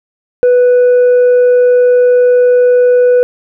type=tone with tanh clipping; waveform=triangle; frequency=493.9 Hz; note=B4; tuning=in tune; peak=-5 dBFS; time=0.43-3.23 s; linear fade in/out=0 ms; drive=7 dB; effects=none